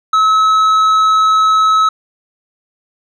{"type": "tone with tanh clipping", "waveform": "sine", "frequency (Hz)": 1291, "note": "E6", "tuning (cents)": -37, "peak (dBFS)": -9, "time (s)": [0.13, 1.89], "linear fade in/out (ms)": 5, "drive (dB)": 7, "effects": []}